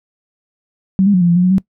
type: tone with pitch steps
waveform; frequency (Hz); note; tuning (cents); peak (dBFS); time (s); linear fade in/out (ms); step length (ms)
sine; 190.4 / 203.5 / 181.7 / 173.8 / 171.5 / 179.1 / 182.8 / 190.9; F#3 / G#3 / F#3 / F3 / F3 / F3 / F#3 / G3; +50 / -35 / -31 / -8 / -31 / +44 / -21 / -46; -8; 0.99-1.582; 0; 74
effects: noise-tail reverb RT60 0.1 s tail -21 dB re dry